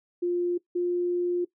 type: tone pair in turn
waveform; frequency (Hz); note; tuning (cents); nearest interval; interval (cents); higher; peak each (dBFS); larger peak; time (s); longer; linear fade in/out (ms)
sine; 351.5 / 352.9; F4 / F4; +11 / +18; unison; 7; second; -23; neither; 0.22-0.58 / 0.75-1.45; second; 10
effects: noise-tail reverb RT60 0.1 s tail -19 dB re dry